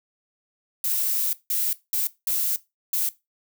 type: noise bursts at uneven times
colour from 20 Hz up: violet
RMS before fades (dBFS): -24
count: 5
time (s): 0.84-1.33 / 1.5-1.73 / 1.93-2.07 / 2.27-2.56 / 2.93-3.09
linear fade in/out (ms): 2
effects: noise-tail reverb RT60 0.2 s tail -17 dB re dry